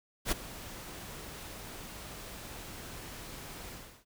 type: noise with ADSR envelope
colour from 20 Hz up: pink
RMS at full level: -28 dBFS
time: 0.25-4.05 s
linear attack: 68 ms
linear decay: 13 ms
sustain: -17 dB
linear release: 350 ms
effects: none